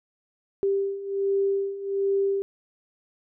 sine beating tone pair, 393.4 / 394.7 Hz, G4 / G4, +6 / +12 cents, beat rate 1.3 Hz, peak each -28 / -24 dBFS, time 0.63-2.42 s, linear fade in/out 0 ms, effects none

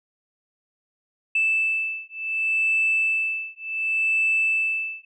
sine beating tone pair, 2637 / 2637.68 Hz, E7 / E7, 0 / 0 cents, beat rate 0.68 Hz, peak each -23 dBFS, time 1.35-5.05 s, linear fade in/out 5 ms, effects tanh soft clip ceiling -13 dBFS

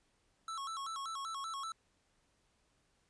square tone with vibrato, 1205 Hz, D6, 44 cents sharp, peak -40 dBFS, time 0.48-1.72 s, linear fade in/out 2 ms, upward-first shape square, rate 5.2 Hz, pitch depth 160 cents each way, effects pink hiss -75 dBFS RMS until 3.09 s + resampled to 22050 Hz

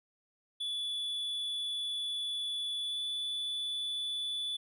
triangle tone with pitch glide, 3442 to 3466 Hz, A7 to A7, -39 to -27 cents, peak -32 dBFS, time 0.6-4.57 s, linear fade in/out 10 ms, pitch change +12 cents, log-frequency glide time 2.81-3 s, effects none

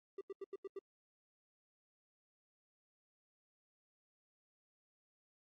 triangle tone bursts, 392 Hz, G4, in tune, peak -40 dBFS, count 6, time 0.18-0.791 s, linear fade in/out 5 ms, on 31 ms, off 85 ms, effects AAC 48 kbps

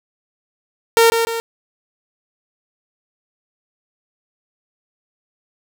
sawtooth tone with echo, 458.9 Hz, A#4, 27 cents flat, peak -5 dBFS, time 0.97-1.1 s, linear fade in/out 0 ms, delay 150 ms, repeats 2, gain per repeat -6 dB, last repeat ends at 1.4 s, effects 7-bit

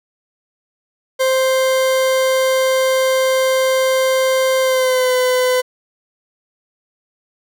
40% pulse tone with pitch glide, 523.3 to 505.5 Hz, C5 to B4, 0 to +40 cents, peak -12 dBFS, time 1.19-5.62 s, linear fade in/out 20 ms, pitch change -60 cents, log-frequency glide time 4.61-5.14 s, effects none

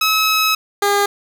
15% pulse tone pair in turn, 1286 / 405.1 Hz, E6 / G#4, -43 / -43 cents, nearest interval octave + minor sixth, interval 2000 cents, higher first, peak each -7 dBFS, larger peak neither, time 0.01-0.55 / 0.82-1.06 s, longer first, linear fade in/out 5 ms, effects none

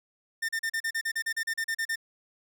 45% pulse tone bursts, 1804 Hz, A6, 43 cents sharp, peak -27 dBFS, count 15, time 0.42-1.958 s, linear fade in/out 10 ms, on 68 ms, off 37 ms, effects none

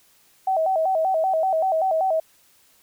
sine tone with vibrato, 698.5 Hz, F5, in tune, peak -18 dBFS, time 0.47-2.2 s, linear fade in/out 5 ms, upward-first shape square, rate 5.2 Hz, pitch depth 150 cents each way, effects white hiss -58 dBFS RMS until 2.82 s

